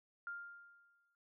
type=tone with exponential decay; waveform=sine; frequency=1400 Hz; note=F6; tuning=4 cents sharp; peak=-40 dBFS; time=0.27-1.15 s; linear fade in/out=1 ms; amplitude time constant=190 ms; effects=none